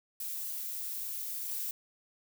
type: noise with level steps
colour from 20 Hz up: violet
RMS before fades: -38 / -36 dBFS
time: 0.2-1.71 s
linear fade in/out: 2 ms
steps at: 1.49 s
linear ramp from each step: 5 ms
effects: none